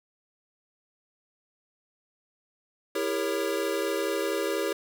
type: chord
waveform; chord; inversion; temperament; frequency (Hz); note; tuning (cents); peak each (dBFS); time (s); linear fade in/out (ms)
square; E diminished seventh; none; equal with one note detuned; 329.6 / 401.9 / 466.2 / 554.4; E4 / G4 / Bb4 / Db5; 0 / +43 / 0 / 0; -34 / -31 / -34 / -33; 2.95-4.73; 5
effects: none